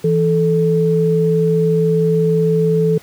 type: tone pair together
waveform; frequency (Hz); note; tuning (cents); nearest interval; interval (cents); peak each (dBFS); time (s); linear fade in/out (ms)
sine; 164.81 / 437; E3 / A4; 0 / -12; octave + perfect fourth; 1688; -14; 0.04-2.98; 5
effects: pink hiss -43 dBFS RMS until 3.02 s + high-pass 100 Hz 12 dB/octave